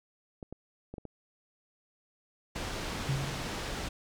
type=clicks; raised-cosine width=2 ms; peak=-28 dBFS; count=5; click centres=0.428 / 0.526 / 0.94 / 0.982 / 1.053 s
type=low-pass noise; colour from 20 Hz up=pink; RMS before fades=-37 dBFS; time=2.55-3.89 s; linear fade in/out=10 ms; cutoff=6200 Hz; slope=12 dB/octave
type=tone with exponential decay; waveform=sine; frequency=136.6 Hz; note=C#3; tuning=25 cents flat; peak=-26 dBFS; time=3.09-3.83 s; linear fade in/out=2 ms; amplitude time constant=160 ms
effects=none